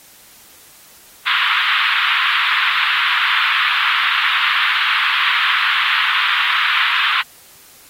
pink band-pass noise, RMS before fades -17 dBFS, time 1.26-7.22 s, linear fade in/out 10 ms, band 1100 to 3600 Hz, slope 48 dB/octave, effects white hiss -45 dBFS RMS until 7.89 s + AAC 48 kbps

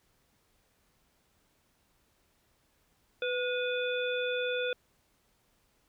harmonic tone with a mistuned harmonic, 497.6 Hz, B4, 13 cents sharp, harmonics 1 / 3 / 5 / 7, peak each -31 / -36 / -38 / -39 dBFS, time 3.22-4.73 s, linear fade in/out 2 ms, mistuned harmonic 3, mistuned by -54 cents, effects pink hiss -71 dBFS RMS until 5.88 s

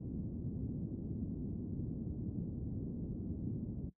white low-pass noise, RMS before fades -40 dBFS, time 0-3.9 s, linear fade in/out 20 ms, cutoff 260 Hz, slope 24 dB/octave, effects noise-tail reverb RT60 0.1 s tail -18 dB re dry + high-pass 60 Hz 12 dB/octave

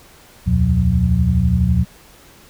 sine tone cluster, 71.5 / 83.5 / 121.6 / 180 Hz, D2 / E2 / B2 / F#3, -46 / +23 / -26 / -47 cents, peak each -18 dBFS, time 0.46-1.85 s, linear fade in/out 20 ms, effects pink hiss -46 dBFS RMS until 2.49 s

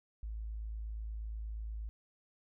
sine tone, 54.2 Hz, A1, 25 cents flat, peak -38 dBFS, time 0.23-1.89 s, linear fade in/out 0 ms, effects none

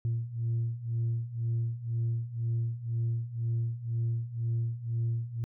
sine beating tone pair, 114.8 / 116.8 Hz, A#2 / A#2, -26 / +4 cents, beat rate 2 Hz, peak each -32 / -29 dBFS, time 0.05-5.44 s, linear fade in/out 0 ms, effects tanh soft clip ceiling -24 dBFS

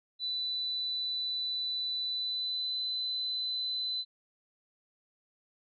sine tone with pitch glide, 3984 to 4021 Hz, B7 to B7, +14 to +30 cents, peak -31 dBFS, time 0.19-4.05 s, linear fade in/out 50 ms, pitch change +16 cents, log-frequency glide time 2.06-2.82 s, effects none

